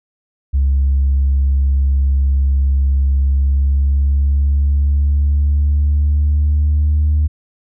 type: tone with pitch glide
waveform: sine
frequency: 68.3 to 75.35 Hz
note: C#2 to D2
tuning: -25 to +45 cents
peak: -9 dBFS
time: 0.53-7.28 s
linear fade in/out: 20 ms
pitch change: +170 cents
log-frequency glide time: 3.24-7.16 s
effects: tanh soft clip ceiling -8 dBFS